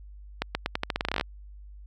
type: accelerating click train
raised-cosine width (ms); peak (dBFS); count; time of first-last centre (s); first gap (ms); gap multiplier
0.3; -10; 16; 0.42-1.211; 130; 0.85
effects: added 50 Hz sine -43 dBFS peak until 1.86 s